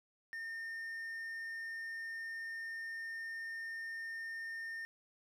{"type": "tone", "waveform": "triangle", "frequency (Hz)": 1819, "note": "A#6", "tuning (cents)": -43, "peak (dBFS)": -39, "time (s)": [0.33, 4.85], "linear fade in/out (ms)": 0, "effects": []}